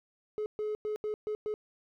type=tone bursts at uneven times; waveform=triangle; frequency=425.2 Hz; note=G#4; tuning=41 cents sharp; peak=-28 dBFS; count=6; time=0.38-0.46 / 0.59-0.75 / 0.85-0.96 / 1.04-1.14 / 1.27-1.35 / 1.46-1.54 s; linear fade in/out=0 ms; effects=tanh soft clip ceiling -26 dBFS